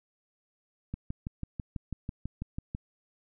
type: click train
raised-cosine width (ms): 5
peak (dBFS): -22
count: 12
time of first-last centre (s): 0.94-2.749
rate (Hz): 6.08
effects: none